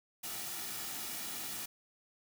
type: noise with comb filter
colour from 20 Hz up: white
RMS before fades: -41 dBFS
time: 0.23-1.66 s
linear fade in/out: 10 ms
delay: 1.9 ms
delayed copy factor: -0.5
effects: none